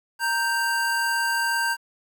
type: tone pair together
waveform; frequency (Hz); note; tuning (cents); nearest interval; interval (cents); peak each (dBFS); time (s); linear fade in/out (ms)
square; 932.3 / 1567.9; A#5 / G6; 0 / 0; major sixth; 900; -27 / -24; 0.19-1.77; 50
effects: 9-bit